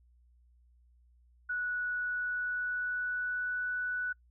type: tone with pitch glide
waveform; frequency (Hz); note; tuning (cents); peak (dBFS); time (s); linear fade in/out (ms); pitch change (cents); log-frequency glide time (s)
sine; 1471 to 1483.8; F#6 to F#6; -11 to +4; -31; 1.49-4.13; 10; +15; 1.94-3.7
effects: noise-tail reverb RT60 0.1 s tail -26 dB re dry + added 60 Hz sine -61 dBFS peak until 4.3 s